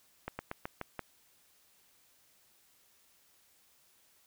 slowing click train, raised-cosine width 0.5 ms, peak -22 dBFS, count 6, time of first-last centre 0.28-0.993 s, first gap 110 ms, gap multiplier 1.13, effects white hiss -67 dBFS RMS until 4.26 s

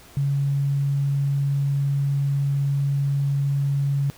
sine tone, 140 Hz, C#3, 18 cents sharp, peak -19 dBFS, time 0.17-4.1 s, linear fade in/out 0 ms, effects pink hiss -48 dBFS RMS until 4.17 s

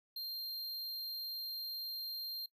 square tone, 4186 Hz, C8, in tune, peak -40 dBFS, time 0.16-2.46 s, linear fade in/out 5 ms, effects noise-tail reverb RT60 0.1 s tail -20 dB re dry

